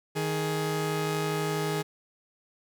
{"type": "tone pair together", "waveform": "sawtooth", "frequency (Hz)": [156.8, 418.3], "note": ["D#3", "G#4"], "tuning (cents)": [14, 12], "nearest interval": "octave + perfect fourth", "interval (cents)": 1698, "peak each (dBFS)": -26, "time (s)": [0.15, 1.83], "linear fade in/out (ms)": 20, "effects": []}